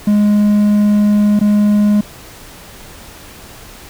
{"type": "tone with dropouts", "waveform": "triangle", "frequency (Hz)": 207.7, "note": "G#3", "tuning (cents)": 0, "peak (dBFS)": -6, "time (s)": [0.07, 2.01], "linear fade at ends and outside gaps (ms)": 5, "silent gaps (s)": [1.393, 1.411], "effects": ["pink hiss -36 dBFS RMS until 3.89 s"]}